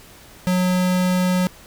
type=tone; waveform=square; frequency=182.3 Hz; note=F#3; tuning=25 cents flat; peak=-17 dBFS; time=0.47-1.47 s; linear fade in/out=0 ms; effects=pink hiss -45 dBFS RMS until 1.66 s